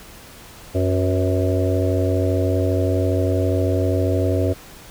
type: harmonic tone with a mistuned harmonic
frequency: 92.5 Hz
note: F#2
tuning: in tune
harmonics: 1 / 3 / 4 / 5 / 6 / 7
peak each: -19 / -24 / -25 / -26 / -27 / -27 dBFS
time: 0.74-4.54 s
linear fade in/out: 20 ms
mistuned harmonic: 5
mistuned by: +65 cents
effects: pink hiss -42 dBFS RMS until 4.9 s